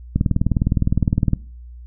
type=click train; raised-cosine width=5 ms; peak=-4 dBFS; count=24; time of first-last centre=0.16-1.333 s; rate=19.6 Hz; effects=noise-tail reverb RT60 0.4 s tail -19 dB re dry + added 60 Hz sine -35 dBFS peak until 1.86 s